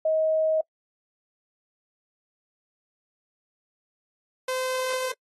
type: tone pair in turn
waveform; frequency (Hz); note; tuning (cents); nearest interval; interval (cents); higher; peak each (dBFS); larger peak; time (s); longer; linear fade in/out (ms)
sine / sawtooth; 632 / 514.9; D#5 / C5; +27 / -28; major third; 355; first; -20 / -22; first; 0.05-0.61 / 4.48-5.12; second; 5
effects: noise-tail reverb RT60 0.1 s tail -26 dB re dry + AAC 32 kbps